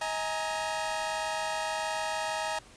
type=chord; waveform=sawtooth; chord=D# suspended fourth; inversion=none; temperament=equal with one note detuned; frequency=634.6 / 830.6 / 932.3 Hz; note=D#5 / G#5 / A#5; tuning=+34 / 0 / 0 cents; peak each=-31 dBFS; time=0.01-2.59 s; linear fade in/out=5 ms; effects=pink hiss -54 dBFS RMS until 2.76 s + resampled to 22050 Hz